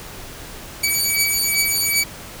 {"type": "beating tone pair", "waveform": "10% pulse", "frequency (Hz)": [2280, 2282.6], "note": ["C#7", "D7"], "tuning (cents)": [48, -50], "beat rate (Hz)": 2.6, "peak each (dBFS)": -11, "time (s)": [0.83, 2.04], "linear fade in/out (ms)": 10, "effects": ["pink hiss -36 dBFS RMS until 2.4 s"]}